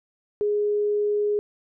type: tone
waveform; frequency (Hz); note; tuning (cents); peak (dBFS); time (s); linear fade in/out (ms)
sine; 415.3; G#4; 0; -20; 0.41-1.39; 0
effects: none